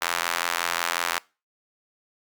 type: tone with high-pass filter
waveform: square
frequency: 42.77 Hz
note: F1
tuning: 35 cents flat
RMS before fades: -27 dBFS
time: 0.01-1.19 s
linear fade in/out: 10 ms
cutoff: 1200 Hz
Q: 1.1
effects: noise-tail reverb RT60 0.3 s tail -23 dB re dry + Opus 48 kbps